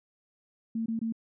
sine tone bursts, 226 Hz, A3, 47 cents sharp, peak -28 dBFS, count 3, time 0.75-1.124 s, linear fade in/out 5 ms, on 110 ms, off 22 ms, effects none

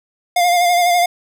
square tone with vibrato, 704 Hz, F5, 14 cents sharp, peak -12 dBFS, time 0.36-1.06 s, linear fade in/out 5 ms, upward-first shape sine, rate 12 Hz, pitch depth 33 cents each way, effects none

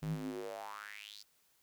square tone with high-pass filter sweep, 51.91 Hz, G#1, in tune, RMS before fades -43 dBFS, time 0.02-1.23 s, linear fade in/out 10 ms, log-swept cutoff 120 to 5000 Hz, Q 5.6, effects white hiss -72 dBFS RMS until 1.62 s

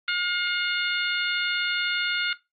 harmonic tone, 714 Hz, F5, 38 cents sharp, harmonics 2 / 3 / 4 / 5 / 6, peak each -25 / -29 / -31 / -33 / -35 dBFS, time 0.08-2.33 s, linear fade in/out 2 ms, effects noise-tail reverb RT60 0.2 s tail -17 dB re dry + Opus 32 kbps

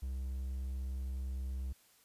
triangle tone, 65.41 Hz, C2, in tune, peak -34 dBFS, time 0.02-1.73 s, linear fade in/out 10 ms, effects white hiss -66 dBFS RMS until 2.04 s + resampled to 32000 Hz

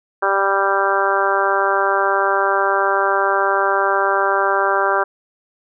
harmonic tone, 196.3 Hz, G3, 3 cents sharp, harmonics 2 / 3 / 4 / 5 / 6 / 7 / 8, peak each -22 / -22 / -22 / -22 / -22 / -22 / -22 dBFS, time 0.22-5.04 s, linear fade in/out 10 ms, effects none

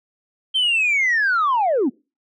sine linear sweep, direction down, 3155 to 218.5 Hz, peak -14 dBFS, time 0.54-1.9 s, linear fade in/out 20 ms, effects noise-tail reverb RT60 0.3 s tail -26 dB re dry + tanh soft clip ceiling -13 dBFS

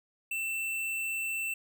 sine tone with hard clipping, 2676 Hz, E7, 25 cents sharp, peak -32 dBFS, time 0.31-1.54 s, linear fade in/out 5 ms, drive 16 dB, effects none

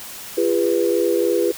sine tone cluster, 341.7 / 405.1 / 492.4 Hz, F4 / G#4 / B4, -38 / -43 / -5 cents, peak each -20 dBFS, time 0.37-1.52 s, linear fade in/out 10 ms, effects white hiss -35 dBFS RMS until 1.57 s

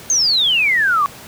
sine exponential sweep, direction down, 6550 to 1105 Hz, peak -12 dBFS, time 0.1-1.06 s, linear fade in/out 0 ms, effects pink hiss -37 dBFS RMS until 1.27 s + high-pass 80 Hz 12 dB/octave

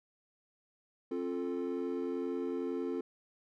triangle chord, F major, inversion second, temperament equal with one note detuned, 267.1 / 349.2 / 440 Hz, C4 / F4 / A4, +36 / 0 / 0 cents, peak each -35 / -35 / -36 dBFS, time 1.11-3.01 s, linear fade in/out 5 ms, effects tanh soft clip ceiling -24 dBFS

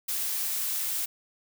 blue noise, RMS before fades -30 dBFS, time 0.08-1.06 s, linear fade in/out 10 ms, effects none

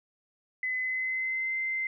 sine tone with pitch glide, 2023 to 2076 Hz, B6 to C7, +41 to -14 cents, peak -28 dBFS, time 0.63-1.87 s, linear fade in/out 2 ms, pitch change +45 cents, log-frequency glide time 0.76-1.57 s, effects none

